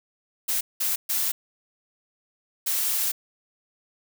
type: noise bursts at uneven times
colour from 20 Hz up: blue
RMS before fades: -25 dBFS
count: 4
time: 0.48-0.61 / 0.8-0.96 / 1.09-1.32 / 2.66-3.12 s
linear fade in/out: 10 ms
effects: none